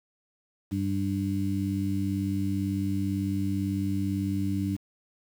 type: harmonic tone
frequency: 98 Hz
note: G2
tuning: in tune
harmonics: 1 / 2 / 3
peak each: -30 / -30 / -30 dBFS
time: 0.71-4.77 s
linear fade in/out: 20 ms
effects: 8-bit